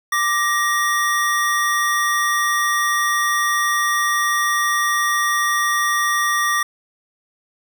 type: tone pair together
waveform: square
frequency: 1178 / 1880.8 Hz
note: D6 / A#6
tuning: +5 / +15 cents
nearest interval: minor sixth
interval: 810 cents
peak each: -20 dBFS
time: 0.12-6.63 s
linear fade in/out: 5 ms
effects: none